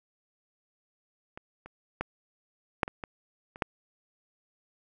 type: clicks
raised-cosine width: 0.5 ms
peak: -26 / -30 / -15 / -8 / -21 / -21 / -29 / -11 dBFS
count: 8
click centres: 1.375 / 1.66 / 2.01 / 2.832 / 2.879 / 3.038 / 3.559 / 3.622 s
effects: none